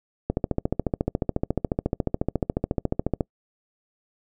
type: click train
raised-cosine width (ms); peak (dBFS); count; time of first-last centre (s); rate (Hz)
2; -9; 42; 0.3-3.208; 14.1
effects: noise-tail reverb RT60 0.1 s tail -26 dB re dry